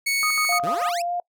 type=tone; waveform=sawtooth; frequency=2217 Hz; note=C#7; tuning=in tune; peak=-17 dBFS; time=0.06-0.59 s; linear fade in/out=10 ms
type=tone with tremolo; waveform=sine; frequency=1244.5 Hz; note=D#6; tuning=in tune; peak=-23 dBFS; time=0.23-0.89 s; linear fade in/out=0 ms; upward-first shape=square; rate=6.8 Hz; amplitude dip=80%
type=tone with vibrato; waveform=sine; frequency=698.5 Hz; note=F5; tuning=in tune; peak=-23 dBFS; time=0.49-1.2 s; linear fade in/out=2 ms; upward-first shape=sine; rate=3.4 Hz; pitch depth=17 cents each way
type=exponential sweep; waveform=15% pulse; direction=up; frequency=130.81 to 2794 Hz; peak=-23 dBFS; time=0.63-1.02 s; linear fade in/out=5 ms
effects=noise-tail reverb RT60 0.1 s tail -25 dB re dry